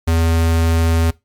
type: tone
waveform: square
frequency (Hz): 82.41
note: E2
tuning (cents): 0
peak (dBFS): -13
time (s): 0.07-1.11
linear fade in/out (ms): 10
effects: noise-tail reverb RT60 0.2 s tail -20 dB re dry + MP3 96 kbps